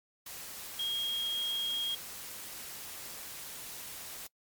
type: tone in noise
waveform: sine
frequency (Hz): 3259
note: G#7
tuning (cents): -33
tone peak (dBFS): -31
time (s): 0.79-1.95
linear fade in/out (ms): 5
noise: white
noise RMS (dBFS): -44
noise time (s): 0.26-4.27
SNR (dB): +10
effects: noise-tail reverb RT60 0.1 s tail -23 dB re dry + MP3 96 kbps